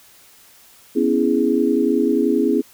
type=chord; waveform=sine; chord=C# minor seventh; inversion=third; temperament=equal; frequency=246.9 / 277.2 / 329.6 / 415.3 Hz; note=B3 / C#4 / E4 / G#4; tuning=0 / 0 / 0 / 0 cents; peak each=-20 dBFS; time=0.95-2.62 s; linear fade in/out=20 ms; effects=white hiss -49 dBFS RMS until 2.73 s